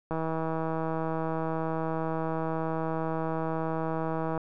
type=click train; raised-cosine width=1 ms; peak=-18 dBFS; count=688; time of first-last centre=0.11-4.377 s; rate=161 Hz; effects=none